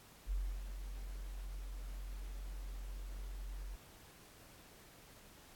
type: tone with ADSR envelope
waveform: sine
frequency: 45.45 Hz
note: F#1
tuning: 30 cents flat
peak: -33 dBFS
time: 0.26-3.76 s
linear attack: 51 ms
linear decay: 300 ms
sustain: -9 dB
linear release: 11 ms
effects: pink hiss -60 dBFS RMS until 5.55 s + AAC 64 kbps